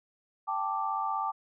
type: chord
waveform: sine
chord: G suspended second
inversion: none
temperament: equal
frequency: 784 / 880 / 1174.7 Hz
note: G5 / A5 / D6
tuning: 0 / 0 / 0 cents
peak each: -34 / -33 / -32 dBFS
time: 0.47-1.32 s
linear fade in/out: 20 ms
effects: none